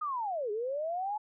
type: linear two-way sweep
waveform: sine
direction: down then up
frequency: 1262 to 403.1 to 862 Hz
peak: -31 dBFS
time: 0.01-1.18 s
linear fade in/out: 10 ms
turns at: 0.51 s
effects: none